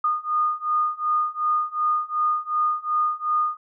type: beating tone pair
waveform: sine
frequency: 1224 / 1226.7 Hz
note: D#6 / D#6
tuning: -29 / -25 cents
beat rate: 2.7 Hz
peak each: -24 / -23 dBFS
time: 0.04-3.57 s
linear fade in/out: 5 ms
effects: none